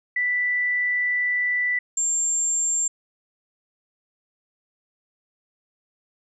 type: tone pair in turn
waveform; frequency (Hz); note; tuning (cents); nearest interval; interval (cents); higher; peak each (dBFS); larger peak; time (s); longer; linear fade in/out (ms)
sine; 1975.5 / 7366; B6 / A#8; 0 / -22; octave + major seventh; 2278; second; -20; neither; 0.16-1.79 / 1.97-2.88; first; 5
effects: none